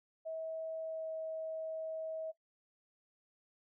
sine tone with pitch glide, 644 to 639.9 Hz, E5 to D#5, -41 to +48 cents, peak -38 dBFS, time 0.25-2.32 s, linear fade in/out 20 ms, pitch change -11 cents, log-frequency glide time 0.81-1.11 s, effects noise-tail reverb RT60 0.1 s tail -17 dB re dry

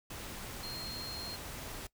sine tone in noise, 4220 Hz, C8, 14 cents sharp, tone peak -40 dBFS, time 0.63-1.36 s, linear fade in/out 5 ms, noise pink, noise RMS -44 dBFS, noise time 0.1-1.87 s, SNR +1 dB, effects noise-tail reverb RT60 0.1 s tail -19 dB re dry

